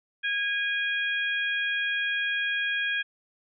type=harmonic tone; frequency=820 Hz; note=G#5; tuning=22 cents flat; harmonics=2 / 3 / 4; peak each=-27 / -31 / -33 dBFS; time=0.23-3.03 s; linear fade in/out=20 ms; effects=none